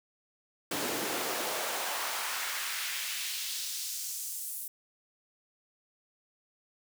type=noise with high-pass filter sweep; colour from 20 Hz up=pink; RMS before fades=-35 dBFS; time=0.71-4.68 s; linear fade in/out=5 ms; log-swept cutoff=240 to 11000 Hz; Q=1.2; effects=none